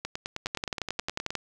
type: two click trains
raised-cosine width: 0.2 ms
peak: -15 / -12 dBFS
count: 13 / 11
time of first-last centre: 0.05-1.305 / 0.46-1.353 s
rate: 9.56 / 11.2 Hz
effects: none